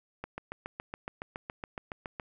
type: click train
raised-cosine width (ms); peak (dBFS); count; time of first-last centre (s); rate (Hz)
0.5; -22; 15; 0.24-2.198; 7.15
effects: none